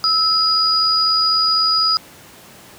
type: tone pair together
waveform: sine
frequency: 1300 / 4912 Hz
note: E6 / D#8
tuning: -24 / -23 cents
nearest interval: octave + major seventh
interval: 2301 cents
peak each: -19 / -14 dBFS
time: 0.04-1.97 s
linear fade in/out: 0 ms
effects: pink hiss -42 dBFS RMS until 2.78 s + high-pass 100 Hz 12 dB/octave